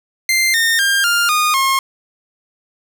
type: tone with pitch steps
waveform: sawtooth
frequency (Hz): 2089 / 1829.1 / 1601.6 / 1402.3 / 1227.9 / 1075.1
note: C7 / A#6 / G6 / F6 / D#6 / C6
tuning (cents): -3 / -33 / +37 / +7 / -23 / +47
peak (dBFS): -9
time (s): 0.29-1.79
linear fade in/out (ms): 2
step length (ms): 250
effects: none